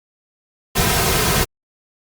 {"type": "noise with comb filter", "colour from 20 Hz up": "pink", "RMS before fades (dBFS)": -17, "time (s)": [0.75, 1.45], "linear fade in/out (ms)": 20, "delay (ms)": 3.5, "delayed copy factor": -0.65, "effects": ["Opus 48 kbps"]}